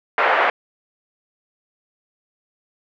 pink band-pass noise, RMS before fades -17 dBFS, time 0.18-0.5 s, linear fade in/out 2 ms, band 540 to 2200 Hz, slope 24 dB/octave, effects none

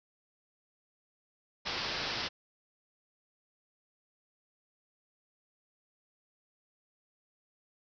white low-pass noise, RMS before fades -36 dBFS, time 1.65-2.29 s, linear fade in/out 20 ms, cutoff 5400 Hz, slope 96 dB/octave, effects none

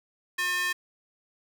square tone with high-pass filter, 359.2 Hz, F4, 49 cents sharp, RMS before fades -28 dBFS, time 0.38-0.73 s, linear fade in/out 10 ms, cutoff 1700 Hz, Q 2.5, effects none

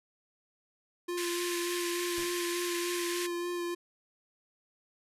square tone with vibrato, 349.2 Hz, F4, in tune, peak -33 dBFS, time 1.08-3.75 s, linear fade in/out 10 ms, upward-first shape sine, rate 3.4 Hz, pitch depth 16 cents each way
pink band-pass noise, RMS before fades -38 dBFS, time 1.17-3.27 s, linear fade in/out 10 ms, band 1600 to 13000 Hz, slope 48 dB/octave
pink noise with exponential decay, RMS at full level -44 dBFS, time 2.18-2.5 s, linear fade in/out 0 ms, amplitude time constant 68 ms
effects resampled to 32000 Hz

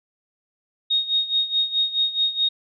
sine tone with tremolo, 3729 Hz, A#7, in tune, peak -16 dBFS, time 0.9-2.49 s, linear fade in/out 10 ms, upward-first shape sine, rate 4.7 Hz, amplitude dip 80%, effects none

